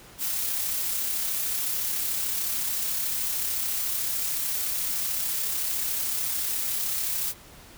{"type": "noise with amplitude modulation", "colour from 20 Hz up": "blue", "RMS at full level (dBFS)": -27, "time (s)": [0.18, 7.34], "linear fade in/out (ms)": 50, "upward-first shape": "sine", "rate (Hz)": 33.7, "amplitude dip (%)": 25, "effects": ["pink hiss -49 dBFS RMS until 7.77 s"]}